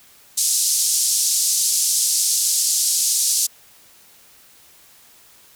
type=band-pass noise; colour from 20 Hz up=pink; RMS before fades=-19 dBFS; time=0.37-3.47 s; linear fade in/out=10 ms; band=5300 to 11000 Hz; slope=24 dB/octave; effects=white hiss -50 dBFS RMS until 5.55 s